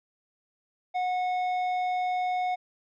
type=tone with tanh clipping; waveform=sine; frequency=730 Hz; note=F#5; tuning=24 cents flat; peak=-27 dBFS; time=0.94-2.56 s; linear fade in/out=20 ms; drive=9 dB; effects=none